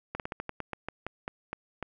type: slowing click train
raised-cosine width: 0.5 ms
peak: -19 dBFS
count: 13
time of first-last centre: 0.15-1.827 s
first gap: 48 ms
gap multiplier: 1.18
effects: none